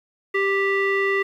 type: tone with low-pass filter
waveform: square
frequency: 393.1 Hz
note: G4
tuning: 5 cents sharp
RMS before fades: -21 dBFS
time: 0.34-1.23 s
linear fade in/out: 10 ms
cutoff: 2200 Hz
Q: 9.1
effects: 9-bit